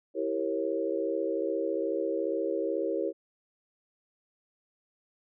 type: chord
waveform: sine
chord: E diminished seventh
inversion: none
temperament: equal with one note detuned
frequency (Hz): 329.6 / 392 / 466.2 / 544.2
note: E4 / G4 / Bb4 / Db5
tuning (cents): 0 / 0 / 0 / -32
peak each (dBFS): -33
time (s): 0.14-3.13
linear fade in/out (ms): 50
effects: none